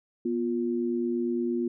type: tone pair together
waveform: sine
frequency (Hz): 242.5 / 351.2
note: B3 / F4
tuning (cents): -31 / +10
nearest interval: tritone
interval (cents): 641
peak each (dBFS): -28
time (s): 0.25-1.68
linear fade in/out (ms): 5
effects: none